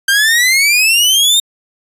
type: exponential sweep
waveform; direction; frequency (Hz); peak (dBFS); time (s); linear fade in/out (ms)
sawtooth; up; 1566 to 3711; -5; 0.08-1.4; 5
effects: resampled to 32000 Hz